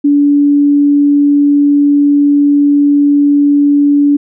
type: tone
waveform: sine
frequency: 287.6 Hz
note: D4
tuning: 36 cents flat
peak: -5 dBFS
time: 0.04-4.17 s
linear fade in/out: 10 ms
effects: none